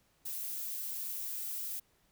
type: noise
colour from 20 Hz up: violet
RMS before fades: -39 dBFS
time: 0.25-1.8 s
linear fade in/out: 10 ms
effects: pink hiss -71 dBFS RMS until 2.11 s